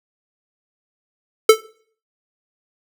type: tone with exponential decay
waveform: square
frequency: 440 Hz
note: A4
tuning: in tune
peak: -3 dBFS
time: 1.49-1.61 s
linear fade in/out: 5 ms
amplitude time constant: 24 ms
effects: noise-tail reverb RT60 0.5 s tail -20 dB re dry